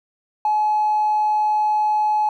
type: tone with tanh clipping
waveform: triangle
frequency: 850 Hz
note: G#5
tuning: 40 cents sharp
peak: -15 dBFS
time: 0.45-2.29 s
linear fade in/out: 2 ms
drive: 1 dB
effects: none